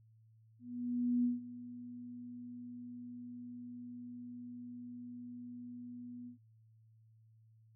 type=tone with ADSR envelope; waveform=sine; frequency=243.8 Hz; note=B3; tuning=22 cents flat; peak=-28 dBFS; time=0.59-6.38 s; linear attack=650 ms; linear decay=160 ms; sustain=-17 dB; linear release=110 ms; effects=added 111 Hz sine -62 dBFS peak until 7.75 s